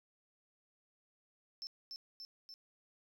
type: tone with echo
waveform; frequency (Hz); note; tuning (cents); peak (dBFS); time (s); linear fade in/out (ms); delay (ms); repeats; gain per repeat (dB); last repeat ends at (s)
triangle; 5310; E8; +12; -39; 1.62-1.67; 0; 290; 3; -3; 2.54
effects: tanh soft clip ceiling -39 dBFS

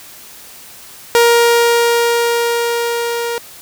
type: tone with level ramp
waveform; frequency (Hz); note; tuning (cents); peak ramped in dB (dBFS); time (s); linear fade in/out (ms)
sawtooth; 470.4; A#4; +16; -3 to -14; 1.15-3.38; 0
effects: white hiss -37 dBFS RMS until 3.61 s

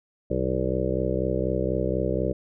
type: harmonic tone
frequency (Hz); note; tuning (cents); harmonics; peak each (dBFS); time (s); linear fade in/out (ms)
64.1; C2; -35; 1 / 2 / 3 / 5 / 6 / 7 / 8 / 9; -31 / -31 / -31 / -31 / -31 / -31 / -31 / -31; 0.3-2.33; 10
effects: none

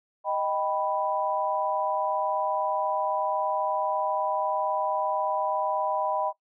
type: chord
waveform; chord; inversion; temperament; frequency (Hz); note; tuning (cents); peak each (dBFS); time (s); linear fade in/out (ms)
sine; Eb augmented; none; equal; 622.3 / 784 / 987.8; Eb5 / G5 / B5; 0 / 0 / 0; -29; 0.24-6.33; 50
effects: noise-tail reverb RT60 0.1 s tail -17 dB re dry

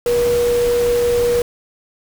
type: tone in noise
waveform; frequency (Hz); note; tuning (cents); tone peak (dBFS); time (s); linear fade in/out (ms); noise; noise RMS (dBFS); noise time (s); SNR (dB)
sine; 480; B4; -49; -13; 0.06-1.42; 2; pink; -27; 0.06-1.42; +11
effects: none

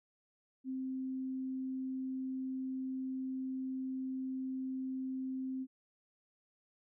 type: tone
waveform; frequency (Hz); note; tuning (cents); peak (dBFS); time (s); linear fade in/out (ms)
sine; 261.6; C4; 0; -36; 0.64-5.67; 50
effects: none

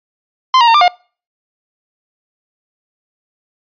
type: tone with pitch steps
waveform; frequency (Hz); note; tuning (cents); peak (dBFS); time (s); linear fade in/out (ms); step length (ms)
45% pulse; 1037 / 944 / 914 / 1188 / 714; C6 / A#5 / A#5 / D6 / F5; -16 / +22 / -34 / +20 / +38; -6; 0.54-0.88; 2; 68
effects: noise-tail reverb RT60 0.4 s tail -26 dB re dry + resampled to 11025 Hz

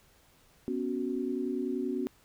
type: chord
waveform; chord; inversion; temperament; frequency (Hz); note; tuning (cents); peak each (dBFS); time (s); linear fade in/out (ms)
sine; B suspended second; none; equal; 246.9 / 277.2 / 370; B3 / C#4 / F#4; 0 / 0 / 0; -34; 0.68-2.07; 0
effects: pink hiss -63 dBFS RMS until 2.24 s

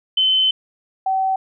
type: tone pair in turn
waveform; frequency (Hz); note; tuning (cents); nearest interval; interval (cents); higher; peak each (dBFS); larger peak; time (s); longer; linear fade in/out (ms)
sine; 3058 / 764.5; G7 / G5; -44 / -44; 2 octaves; 2400; first; -13 / -16; first; 0.17-0.51 / 1.06-1.36; first; 5
effects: none

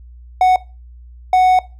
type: tone bursts at uneven times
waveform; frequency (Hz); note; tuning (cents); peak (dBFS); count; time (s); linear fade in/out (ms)
triangle; 740; F#5; 0; -6; 2; 0.41-0.56 / 1.33-1.59; 2
effects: noise-tail reverb RT60 0.3 s tail -20 dB re dry + added 60 Hz sine -36 dBFS peak until 1.79 s

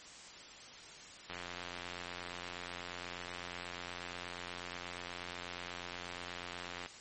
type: click train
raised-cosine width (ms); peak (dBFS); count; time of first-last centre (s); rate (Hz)
0.3; -26; 492; 1.3-6.861; 88.3
effects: white hiss -52 dBFS RMS until 7 s + MP3 32 kbps

